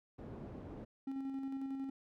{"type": "low-pass noise", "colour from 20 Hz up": "white", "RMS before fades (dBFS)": -48, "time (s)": [0.18, 0.85], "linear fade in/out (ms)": 10, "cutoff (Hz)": 330, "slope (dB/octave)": 12}
{"type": "tone with tremolo", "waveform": "triangle", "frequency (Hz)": 270, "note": "C#4", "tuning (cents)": -45, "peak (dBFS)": -35, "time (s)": [1.07, 1.9], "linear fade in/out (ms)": 5, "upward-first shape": "square", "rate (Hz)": 11, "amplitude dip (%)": 30}
{"effects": []}